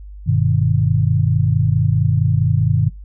sine chord, G augmented, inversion none, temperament just, 98 / 122.5 / 153.12 Hz, G2 / B2 / D#3, 0 / -14 / -27 cents, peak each -17 dBFS, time 0.26-2.9 s, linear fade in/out 20 ms, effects noise-tail reverb RT60 0.2 s tail -23 dB re dry + added 50 Hz sine -32 dBFS peak until 3.04 s

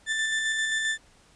35% pulse tone with tremolo, 1769 Hz, A6, 9 cents sharp, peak -22 dBFS, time 0.06-0.98 s, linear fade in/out 50 ms, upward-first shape square, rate 7.6 Hz, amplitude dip 25%, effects pink hiss -58 dBFS RMS until 1.35 s + resampled to 22050 Hz

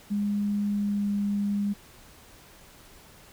sine tone with pitch glide, 204.8 to 203 Hz, G#3 to G#3, -24 to -39 cents, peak -24 dBFS, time 0.1-1.74 s, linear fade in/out 20 ms, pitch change -15 cents, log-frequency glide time 0.65-1.15 s, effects pink hiss -52 dBFS RMS until 3.32 s

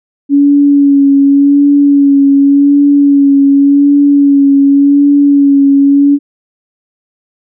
sine tone with vibrato, 281.7 Hz, C#4, 28 cents sharp, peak -3 dBFS, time 0.29-6.19 s, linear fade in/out 50 ms, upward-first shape sine, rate 0.88 Hz, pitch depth 24 cents each way, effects none

